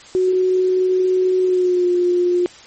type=tone with pitch glide; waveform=sine; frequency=370 to 355.1 Hz; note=F#4 to F4; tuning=0 to +29 cents; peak=-13 dBFS; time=0.15-2.46 s; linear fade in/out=0 ms; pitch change=-71 cents; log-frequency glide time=1.42-1.9 s; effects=white hiss -42 dBFS RMS until 2.66 s + MP3 32 kbps